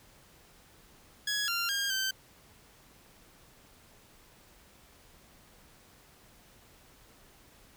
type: tone with pitch steps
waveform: 15% pulse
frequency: 1672 / 1386 / 1614 / 1550 Hz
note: G#6 / F6 / G#6 / G6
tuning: +11 / -14 / -50 / -20 cents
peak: -23 dBFS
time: 1.27-2.11 s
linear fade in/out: 5 ms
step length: 210 ms
effects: pink hiss -59 dBFS RMS until 7.76 s